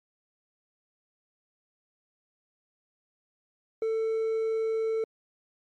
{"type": "tone with hard clipping", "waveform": "triangle", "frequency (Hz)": 445.2, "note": "A4", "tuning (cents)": 20, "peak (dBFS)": -26, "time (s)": [3.82, 5.04], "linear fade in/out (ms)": 2, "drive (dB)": 5, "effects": ["MP3 48 kbps"]}